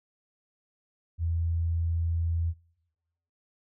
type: tone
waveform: sine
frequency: 83.5 Hz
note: E2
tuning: 23 cents sharp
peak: -25 dBFS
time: 1.18-2.54 s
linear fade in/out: 50 ms
effects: noise-tail reverb RT60 1.0 s tail -25 dB re dry